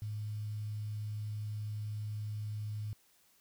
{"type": "tone with quantisation", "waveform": "sine", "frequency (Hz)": 106, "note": "G#2", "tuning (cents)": 36, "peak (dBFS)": -36, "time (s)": [0.02, 2.93], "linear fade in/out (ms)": 0, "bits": 10, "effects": ["white hiss -68 dBFS RMS until 3.4 s"]}